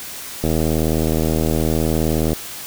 click train, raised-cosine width 2 ms, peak -6 dBFS, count 151, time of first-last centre 0.44-2.332 s, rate 79.3 Hz, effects white hiss -32 dBFS RMS until 2.66 s

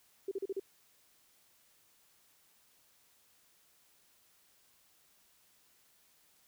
sine tone bursts, 390 Hz, G4, 9 cents flat, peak -33 dBFS, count 5, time 0.28-0.598 s, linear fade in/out 5 ms, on 34 ms, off 37 ms, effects white hiss -68 dBFS RMS until 6.47 s

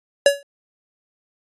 square tone with exponential decay, 565 Hz, C#5, 33 cents sharp, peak -7 dBFS, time 0.26-0.43 s, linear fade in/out 2 ms, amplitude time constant 35 ms, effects AAC 32 kbps

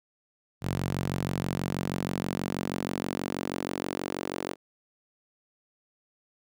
sawtooth tone with high-pass filter sweep, 46.25 Hz, F#1, in tune, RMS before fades -32 dBFS, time 0.61-4.56 s, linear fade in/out 50 ms, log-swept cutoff 120 to 350 Hz, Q 1.7, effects none

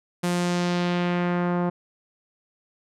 sawtooth tone with low-pass filter sweep, 176.2 Hz, F3, 16 cents sharp, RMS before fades -24 dBFS, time 0.23-1.7 s, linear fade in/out 10 ms, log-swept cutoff 11000 to 1000 Hz, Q 1.2, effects none

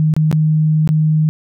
sine tone with dropouts, 155.3 Hz, D#3, 3 cents flat, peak -10 dBFS, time 0-1.29 s, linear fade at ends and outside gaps 0 ms, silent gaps 0.139-0.165 / 0.314-0.327 / 0.875-0.89 s, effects none

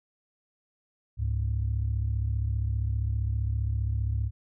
sine tone pair together, 69.45 / 104.6 Hz, C#2 / G#2, +4 / +13 cents, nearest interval perfect fifth, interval 709 cents, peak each -27 dBFS, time 1.17-4.31 s, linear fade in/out 50 ms, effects tanh soft clip ceiling -19 dBFS

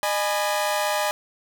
sawtooth chord, G# minor, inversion second, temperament equal with one note detuned, 609.1 / 830.6 / 987.8 Hz, D#5 / G#5 / B5, -37 / 0 / 0 cents, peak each -21 / -22 / -26 dBFS, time 0.03-1.11 s, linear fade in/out 0 ms, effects none

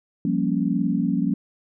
sine chord, G half-diminished seventh, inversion third, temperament equal, 174.61 / 196 / 233.1 / 277.2 Hz, F3 / G3 / Bb3 / Db4, 0 / 0 / 0 / 0 cents, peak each -25 dBFS, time 0.25-1.34 s, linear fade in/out 2 ms, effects none

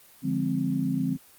sine chord, D half-diminished seventh, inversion none, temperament equal, 146.83 / 174.61 / 207.7 / 261.6 Hz, D3 / F3 / Ab3 / C4, 0 / 0 / 0 / 0 cents, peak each -31 / -30 / -32 / -27 dBFS, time 0.22-1.18 s, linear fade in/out 50 ms, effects white hiss -54 dBFS RMS until 1.38 s + Opus 24 kbps

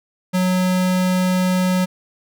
square tone, 183.7 Hz, F#3, 12 cents flat, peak -16 dBFS, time 0.33-1.86 s, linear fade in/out 20 ms, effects none

